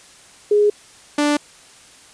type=tone pair in turn; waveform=sine / sawtooth; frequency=415.3 / 293.7 Hz; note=G#4 / D4; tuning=0 / 0 cents; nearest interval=tritone; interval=600 cents; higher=first; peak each=-11 dBFS; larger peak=neither; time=0.51-0.7 / 1.18-1.37 s; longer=neither; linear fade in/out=5 ms; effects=white hiss -46 dBFS RMS until 2.13 s + resampled to 22050 Hz